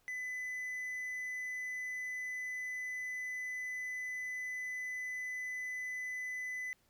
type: tone with quantisation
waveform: triangle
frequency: 2005 Hz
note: B6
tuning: 26 cents sharp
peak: -36 dBFS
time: 0.08-6.73 s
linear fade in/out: 0 ms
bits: 11
effects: pink hiss -72 dBFS RMS until 6.89 s